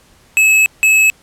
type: tone bursts at uneven times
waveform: square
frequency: 2588 Hz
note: E7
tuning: 32 cents flat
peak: -8 dBFS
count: 2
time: 0.37-0.66 / 0.83-1.1 s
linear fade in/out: 0 ms
effects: pink hiss -49 dBFS RMS until 1.22 s + low-pass 12000 Hz 12 dB/octave